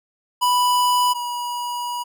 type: tone pair in turn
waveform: square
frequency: 987.8 / 968.6 Hz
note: B5 / B5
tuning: 0 / -34 cents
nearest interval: unison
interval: 34 cents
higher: first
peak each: -16 / -25 dBFS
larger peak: first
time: 0.41-1.14 / 1.14-2.04 s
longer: second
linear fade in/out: 20 ms
effects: none